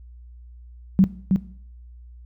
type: tone with echo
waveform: sine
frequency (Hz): 189.2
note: F#3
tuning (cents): +39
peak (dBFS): -10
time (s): 0.99-1.04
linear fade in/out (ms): 0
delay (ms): 320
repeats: 1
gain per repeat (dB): -4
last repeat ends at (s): 1.36
effects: noise-tail reverb RT60 0.6 s tail -18 dB re dry + added 60 Hz sine -41 dBFS peak until 2.25 s